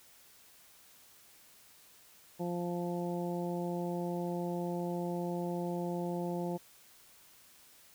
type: harmonic tone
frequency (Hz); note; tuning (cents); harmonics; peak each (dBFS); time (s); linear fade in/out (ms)
174.61; F3; 0; 1 / 2 / 3 / 4 / 5; -36 / -38 / -41 / -44 / -45; 2.39-6.58; 20
effects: white hiss -60 dBFS RMS until 7.94 s